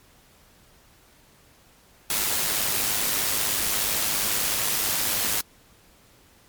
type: noise with amplitude modulation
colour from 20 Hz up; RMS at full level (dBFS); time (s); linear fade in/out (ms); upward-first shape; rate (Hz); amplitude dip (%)
white; -23; 2.1-5.41; 2; sine; 103; 35
effects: pink hiss -56 dBFS RMS until 6.48 s + MP3 96 kbps